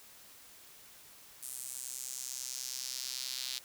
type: tone with high-pass filter sweep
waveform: square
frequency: 64.6 Hz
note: C2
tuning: 21 cents flat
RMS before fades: -41 dBFS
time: 1.42-3.59 s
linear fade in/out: 10 ms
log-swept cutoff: 9200 to 4000 Hz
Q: 2.2
effects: white hiss -56 dBFS RMS until 3.64 s